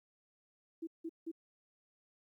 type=tone bursts; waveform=sine; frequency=328.6 Hz; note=E4; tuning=5 cents flat; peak=-38 dBFS; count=3; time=0.82-1.316 s; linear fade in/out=10 ms; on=52 ms; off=170 ms; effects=13-bit